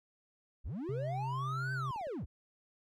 triangle linear two-way sweep, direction up then down, 30.65 to 1560 to 30.65 Hz, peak -35 dBFS, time 0.64-2.26 s, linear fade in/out 20 ms, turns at 1.73 s
triangle tone, 131.9 Hz, C3, 14 cents sharp, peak -34 dBFS, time 0.89-1.91 s, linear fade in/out 0 ms
clicks, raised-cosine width 2 ms, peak -47 / -40 / -44 / -40 dBFS, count 4, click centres 1.898 / 1.961 / 2.012 / 2.07 s
effects none

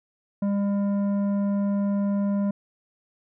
sine tone with tanh clipping, 200.9 Hz, G3, 43 cents sharp, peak -23 dBFS, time 0.42-2.51 s, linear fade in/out 5 ms, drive 10 dB, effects none

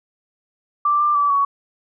sine tone with pitch steps, 1174 / 1187 / 1155 / 1122 Hz, D6 / D6 / D6 / C#6, -1 / +18 / -29 / +21 cents, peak -14 dBFS, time 0.85-1.45 s, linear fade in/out 5 ms, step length 150 ms, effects none

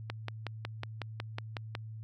click train, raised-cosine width 0.3 ms, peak -20 dBFS, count 10, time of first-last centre 0.1-1.751 s, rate 5.45 Hz, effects added 110 Hz sine -41 dBFS peak until 2.03 s

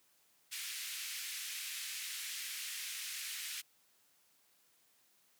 pink band-pass noise, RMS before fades -43 dBFS, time 0.51-3.62 s, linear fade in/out 20 ms, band 2000 to 15000 Hz, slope 24 dB/octave, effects white hiss -71 dBFS RMS until 5.39 s + high-pass 100 Hz 12 dB/octave

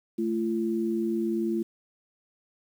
sine tone pair together, 220 / 340.8 Hz, A3 / F4, 0 / -42 cents, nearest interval minor sixth, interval 758 cents, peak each -28 / -27 dBFS, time 0.18-1.63 s, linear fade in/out 10 ms, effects 9-bit

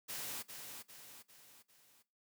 white noise with echo, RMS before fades -43 dBFS, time 0.08-0.43 s, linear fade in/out 20 ms, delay 400 ms, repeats 4, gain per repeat -6 dB, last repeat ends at 2.03 s, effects noise-tail reverb RT60 0.3 s tail -18 dB re dry + high-pass 80 Hz 12 dB/octave

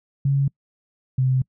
sine tone pair in turn, 138.59 / 129.83 Hz, C#3 / C3, 0 / -13 cents, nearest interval minor second, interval 113 cents, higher first, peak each -16 dBFS, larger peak neither, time 0.25-0.48 / 1.18-1.42 s, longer second, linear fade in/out 5 ms, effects noise-tail reverb RT60 0.1 s tail -26 dB re dry

